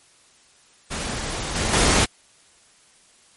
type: noise with level steps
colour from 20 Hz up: pink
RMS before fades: -28 / -23 / -17 dBFS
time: 0.9-2.06 s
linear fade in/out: 20 ms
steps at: 1.55 / 1.73 s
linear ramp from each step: 5 ms
effects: white hiss -55 dBFS RMS until 3.36 s + MP3 48 kbps